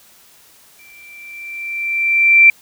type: tone with exponential growth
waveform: sine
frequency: 2349 Hz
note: D7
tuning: in tune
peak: -3 dBFS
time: 0.79-2.5 s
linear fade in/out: 2 ms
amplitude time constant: 370 ms
effects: white hiss -48 dBFS RMS until 2.61 s